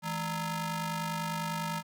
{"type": "ring-modulated tone", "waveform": "sawtooth", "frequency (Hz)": 378, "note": "F#4", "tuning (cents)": 37, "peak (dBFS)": -25, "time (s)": [0.02, 1.83], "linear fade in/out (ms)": 50, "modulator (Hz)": 542, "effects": []}